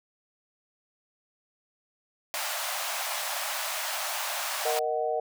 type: high-pass noise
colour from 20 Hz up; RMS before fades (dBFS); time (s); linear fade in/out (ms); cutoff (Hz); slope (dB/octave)
pink; -32; 2.34-4.79; 0; 580; 96
type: chord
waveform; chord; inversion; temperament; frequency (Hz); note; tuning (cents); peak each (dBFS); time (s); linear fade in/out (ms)
sine; D# minor; second; just; 466.7 / 622.3 / 746.7; A#4 / D#5 / F#5; +2 / 0 / +16; -30; 4.65-5.2; 5
effects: none